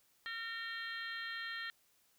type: harmonic tone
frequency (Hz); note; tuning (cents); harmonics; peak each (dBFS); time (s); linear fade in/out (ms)
457.2; A#4; -34; 3 / 4 / 5 / 6 / 7 / 8 / 9; -48 / -42 / -55 / -56 / -48 / -57 / -51; 0.26-1.7; 0
effects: white hiss -72 dBFS RMS until 2.18 s